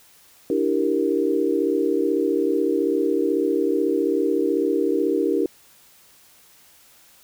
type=chord; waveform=sine; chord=E half-diminished seventh; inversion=third; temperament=equal; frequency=293.7 / 329.6 / 392 / 466.2 Hz; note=D4 / E4 / G4 / Bb4; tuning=0 / 0 / 0 / 0 cents; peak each=-24 / -24 / -23 / -24 dBFS; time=0.5-5.46 s; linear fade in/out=2 ms; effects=white hiss -53 dBFS RMS until 7.23 s